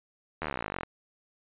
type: slowing click train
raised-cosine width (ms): 0.5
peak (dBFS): -17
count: 25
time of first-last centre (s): 0.42-0.833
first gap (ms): 12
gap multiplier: 1.03
effects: resampled to 8000 Hz